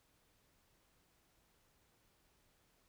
silence, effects pink hiss -74 dBFS RMS until 2.88 s

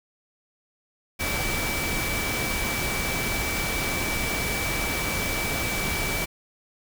sine tone in noise, 2307 Hz, D7, 31 cents flat, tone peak -30 dBFS, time 1.19-6.26 s, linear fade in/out 20 ms, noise pink, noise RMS -28 dBFS, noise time 1.19-6.26 s, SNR -5 dB, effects none

